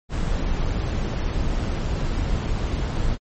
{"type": "noise with amplitude modulation", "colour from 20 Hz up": "brown", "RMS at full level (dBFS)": -22, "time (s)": [0.09, 3.18], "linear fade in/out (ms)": 50, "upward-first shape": "sine", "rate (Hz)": 117, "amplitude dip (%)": 25, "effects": ["MP3 32 kbps"]}